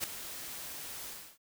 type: noise with ADSR envelope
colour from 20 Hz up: white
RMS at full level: -31 dBFS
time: 0-1.38 s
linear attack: 39 ms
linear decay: 3 ms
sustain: -12 dB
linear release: 310 ms
effects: none